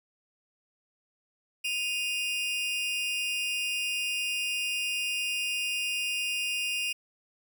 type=tone pair together; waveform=40% pulse; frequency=2491 / 2800 Hz; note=D#7 / F7; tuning=+1 / +4 cents; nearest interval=major second; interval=203 cents; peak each=-31 / -30 dBFS; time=1.64-6.93 s; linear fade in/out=10 ms; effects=none